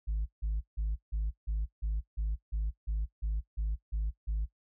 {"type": "tone bursts", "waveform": "sine", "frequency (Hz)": 52.7, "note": "G#1", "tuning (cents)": 26, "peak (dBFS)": -27, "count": 13, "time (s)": [0.07, 4.46], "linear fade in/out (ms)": 20, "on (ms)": 190, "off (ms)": 160, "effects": ["noise-tail reverb RT60 0.1 s tail -17 dB re dry", "tanh soft clip ceiling -27 dBFS"]}